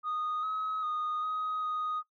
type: tone with pitch steps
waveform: sine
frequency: 1237 / 1276 / 1234 / 1256 / 1244 Hz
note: D#6 / D#6 / D#6 / D#6 / D#6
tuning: -10 / +43 / -15 / +16 / -1 cents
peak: -29 dBFS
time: 0.03-2.03 s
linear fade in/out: 50 ms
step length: 400 ms
effects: noise-tail reverb RT60 0.1 s tail -17 dB re dry + tanh soft clip ceiling -28 dBFS